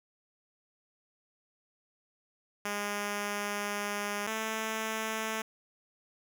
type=tone pair in turn; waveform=5% pulse; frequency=205 / 220.4 Hz; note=G#3 / A3; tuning=-22 / +3 cents; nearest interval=minor second; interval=125 cents; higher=second; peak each=-21 dBFS; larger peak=neither; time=2.65-4.27 / 4.27-5.42 s; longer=first; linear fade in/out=5 ms; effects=none